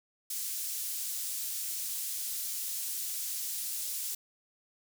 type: high-pass noise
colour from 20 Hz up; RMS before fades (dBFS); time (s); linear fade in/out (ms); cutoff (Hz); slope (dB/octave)
pink; -36; 0.3-4.15; 5; 7100; 12
effects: none